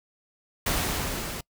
pink noise with level ramp, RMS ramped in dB -25 to -35 dBFS, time 0.66-1.41 s, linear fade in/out 5 ms, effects noise-tail reverb RT60 0.1 s tail -25 dB re dry

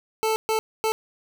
25% pulse tone bursts at uneven times, 440 Hz, A4, in tune, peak -17 dBFS, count 3, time 0.23-0.36 / 0.49-0.59 / 0.84-0.92 s, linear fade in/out 0 ms, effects none

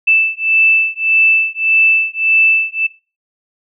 sine beating tone pair, 2641 / 2642.7 Hz, E7 / E7, +3 / +4 cents, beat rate 1.7 Hz, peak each -13 dBFS, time 0.07-2.87 s, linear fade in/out 10 ms, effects noise-tail reverb RT60 0.3 s tail -17 dB re dry

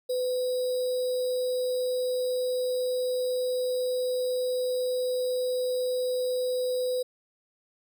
sine tone with sample-and-hold, 504 Hz, B4, 35 cents sharp, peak -25 dBFS, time 0.09-7.03 s, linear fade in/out 10 ms, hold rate 4410 Hz, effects none

